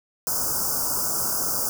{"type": "band-stop noise", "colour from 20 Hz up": "white", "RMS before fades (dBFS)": -25, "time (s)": [0.27, 1.69], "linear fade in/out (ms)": 0, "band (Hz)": [1500, 4900], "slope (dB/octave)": 96, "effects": []}